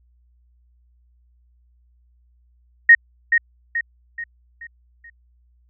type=tone with echo; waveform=sine; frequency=1864.7 Hz; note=A#6; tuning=in tune; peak=-5 dBFS; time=2.89-2.95 s; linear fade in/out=5 ms; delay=430 ms; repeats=5; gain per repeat=-7 dB; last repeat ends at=5.1 s; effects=added 60 Hz sine -55 dBFS peak until 5.69 s